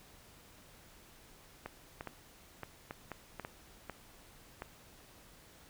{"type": "clicks", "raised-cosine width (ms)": 0.5, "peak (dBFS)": -26, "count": 10, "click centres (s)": [1.66, 2.009, 2.073, 2.633, 2.909, 3.117, 3.397, 3.449, 3.897, 4.621], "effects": ["pink hiss -59 dBFS RMS until 5.69 s"]}